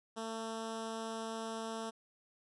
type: tone with notch filter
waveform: 10% pulse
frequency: 224.3 Hz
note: A3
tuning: 34 cents sharp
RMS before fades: -41 dBFS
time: 0.16-1.91 s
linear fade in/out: 20 ms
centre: 2100 Hz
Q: 1.5
effects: resampled to 24000 Hz